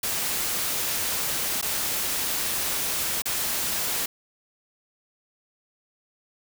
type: noise with dropouts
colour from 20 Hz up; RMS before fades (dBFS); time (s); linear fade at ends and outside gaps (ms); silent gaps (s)
white; -27; 0.03-4.06; 5; 1.614-1.625 / 3.221-3.255
effects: none